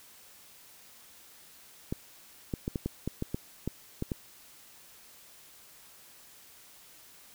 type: clicks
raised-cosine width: 3 ms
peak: -18 dBFS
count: 11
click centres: 1.925 / 2.538 / 2.679 / 2.758 / 2.86 / 3.076 / 3.224 / 3.345 / 3.676 / 4.024 / 4.118 s
effects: white hiss -55 dBFS RMS until 7.34 s